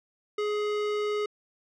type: tone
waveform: square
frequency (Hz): 418.8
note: G#4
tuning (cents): +15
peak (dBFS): -27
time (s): 0.38-1.26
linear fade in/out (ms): 5
effects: low-pass 4000 Hz 12 dB/octave